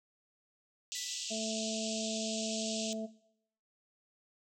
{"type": "band-pass noise", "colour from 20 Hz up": "white", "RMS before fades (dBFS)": -40, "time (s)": [0.92, 2.93], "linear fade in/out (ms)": 0, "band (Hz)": [2600, 7900], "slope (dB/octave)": 96}
{"type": "tone with exponential decay", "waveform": "10% pulse", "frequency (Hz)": 1975.5, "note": "B6", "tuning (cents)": 0, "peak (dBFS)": -34, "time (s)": [0.95, 1.6], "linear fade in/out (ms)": 2, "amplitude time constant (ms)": 140}
{"type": "harmonic tone", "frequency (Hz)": 220, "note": "A3", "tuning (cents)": 0, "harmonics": [1, 2, 3], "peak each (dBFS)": [-39, -45, -38], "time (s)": [1.3, 3.07], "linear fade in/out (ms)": 20}
{"effects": ["noise-tail reverb RT60 0.7 s tail -19 dB re dry"]}